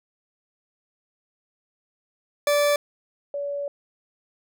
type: tone pair in turn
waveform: 40% pulse / sine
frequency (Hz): 582 / 570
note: D5 / C#5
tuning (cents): -16 / +48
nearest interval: unison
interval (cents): 36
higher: first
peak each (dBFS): -17 / -26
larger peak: first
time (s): 2.47-2.76 / 3.34-3.68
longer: second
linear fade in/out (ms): 2
effects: none